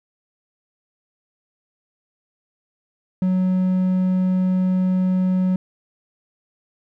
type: tone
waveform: triangle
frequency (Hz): 185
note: F#3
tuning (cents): 0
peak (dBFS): -14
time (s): 3.22-5.56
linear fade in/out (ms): 2
effects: none